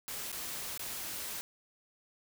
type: noise with dropouts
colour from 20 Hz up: white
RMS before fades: -40 dBFS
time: 0.08-1.41 s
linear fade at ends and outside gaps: 0 ms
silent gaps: 0.317-0.327 / 0.776-0.794 s
effects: none